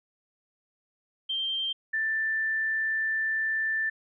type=tone pair in turn; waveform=sine; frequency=3155 / 1770.7 Hz; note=G7 / A6; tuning=+10 / +10 cents; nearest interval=minor seventh; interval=1000 cents; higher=first; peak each=-27 / -25 dBFS; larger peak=second; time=1.29-1.73 / 1.93-3.9 s; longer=second; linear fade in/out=10 ms; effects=none